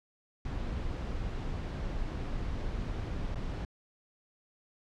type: noise with dropouts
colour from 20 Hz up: brown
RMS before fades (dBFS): -35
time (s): 0.45-3.65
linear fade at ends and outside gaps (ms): 2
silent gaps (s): 3.346-3.356
effects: low-pass 5000 Hz 12 dB/octave